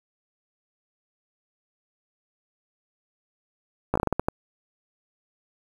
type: slowing click train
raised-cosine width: 1 ms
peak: -8 dBFS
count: 9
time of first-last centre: 3.94-4.285 s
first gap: 15 ms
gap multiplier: 1.29
effects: 7-bit